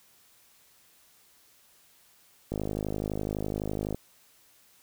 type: click train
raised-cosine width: 2 ms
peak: -18 dBFS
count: 75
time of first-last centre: 2.52-3.946 s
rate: 51.9 Hz
effects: white hiss -61 dBFS RMS until 4.82 s